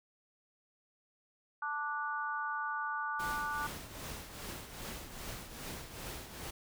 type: harmonic tone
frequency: 293.7 Hz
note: D4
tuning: in tune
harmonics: 3 / 4 / 5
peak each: -40 / -38 / -38 dBFS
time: 1.62-3.67 s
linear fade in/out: 5 ms
type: noise with tremolo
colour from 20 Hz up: pink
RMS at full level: -42 dBFS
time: 3.19-6.51 s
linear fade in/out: 10 ms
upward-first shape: triangle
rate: 2.5 Hz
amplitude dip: 65%
effects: none